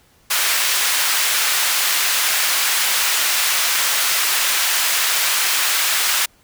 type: high-pass noise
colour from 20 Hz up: pink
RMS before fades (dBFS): -18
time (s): 0.3-6.26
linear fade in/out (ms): 10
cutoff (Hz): 1500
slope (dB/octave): 12
effects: pink hiss -55 dBFS RMS until 6.43 s